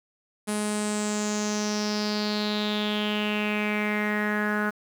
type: tone with low-pass filter sweep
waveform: sawtooth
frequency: 210 Hz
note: G#3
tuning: 19 cents sharp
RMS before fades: -27 dBFS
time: 0.47-4.71 s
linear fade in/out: 20 ms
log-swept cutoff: 10000 to 1500 Hz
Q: 5.9
effects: 8-bit